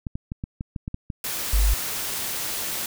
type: clicks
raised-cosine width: 5 ms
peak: -17 dBFS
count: 9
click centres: 0.068 / 0.155 / 0.319 / 0.439 / 0.609 / 0.762 / 0.879 / 0.944 / 1.102 s
type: noise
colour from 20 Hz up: white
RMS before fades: -29 dBFS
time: 1.24-2.86 s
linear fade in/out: 2 ms
type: tone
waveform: sine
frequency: 50.7 Hz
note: G#1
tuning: 41 cents flat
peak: -16 dBFS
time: 1.53-1.74 s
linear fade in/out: 5 ms
effects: none